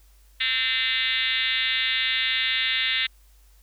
sine tone with frequency modulation, 2794 Hz, F7, in tune, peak -21 dBFS, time 0.4-3.07 s, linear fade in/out 10 ms, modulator 245 Hz, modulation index 4.4, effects added 50 Hz sine -52 dBFS peak until 3.62 s + white hiss -62 dBFS RMS until 3.62 s

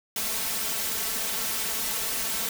white noise with comb filter, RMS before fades -29 dBFS, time 0.16-2.49 s, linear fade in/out 2 ms, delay 4.5 ms, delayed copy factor +0.9, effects none

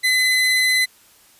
30% pulse tone, 2023 Hz, B6, 41 cents sharp, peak -12 dBFS, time 0.03-0.86 s, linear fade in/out 20 ms, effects white hiss -52 dBFS RMS until 1.39 s + resampled to 32000 Hz

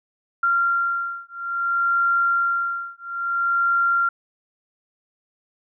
sine beating tone pair, 1382 / 1382.59 Hz, F6 / F6, -19 / -18 cents, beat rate 0.59 Hz, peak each -22 dBFS, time 0.43-4.09 s, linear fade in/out 5 ms, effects none

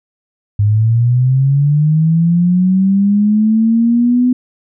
sine linear sweep, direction up, 101.3 to 251.9 Hz, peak -8 dBFS, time 0.59-4.33 s, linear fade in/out 5 ms, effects none

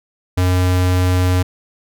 square tone, 91 Hz, F#2, 28 cents flat, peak -13 dBFS, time 0.37-1.43 s, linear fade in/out 10 ms, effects none

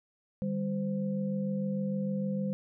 sine tone cluster, 151.4 / 198 / 516 Hz, D#3 / G3 / C5, -47 / +18 / -24 cents, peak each -38 / -30 / -38 dBFS, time 0.42-2.53 s, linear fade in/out 0 ms, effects none

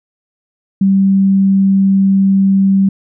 sine tone, 194.3 Hz, G3, 15 cents flat, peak -7 dBFS, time 0.81-2.89 s, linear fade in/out 5 ms, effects none

